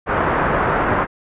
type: low-pass noise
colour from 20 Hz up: white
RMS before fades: -18 dBFS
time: 0.06-1.07 s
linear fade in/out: 50 ms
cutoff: 1500 Hz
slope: 24 dB/octave
effects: resampled to 8000 Hz